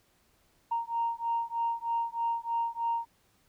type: beating tone pair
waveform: sine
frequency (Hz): 927 / 930.2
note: A#5 / A#5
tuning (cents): -10 / -4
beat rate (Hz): 3.2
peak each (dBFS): -31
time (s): 0.71-3.06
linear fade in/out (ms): 10
effects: tanh soft clip ceiling -21 dBFS + pink hiss -68 dBFS RMS until 3.48 s